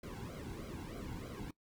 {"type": "noise with flanger", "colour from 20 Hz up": "brown", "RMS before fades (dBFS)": -45, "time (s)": [0.03, 1.51], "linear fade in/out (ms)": 5, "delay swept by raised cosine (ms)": [1.1, 1.68], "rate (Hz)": 3.2, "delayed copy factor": -1, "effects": ["noise-tail reverb RT60 0.1 s tail -20 dB re dry"]}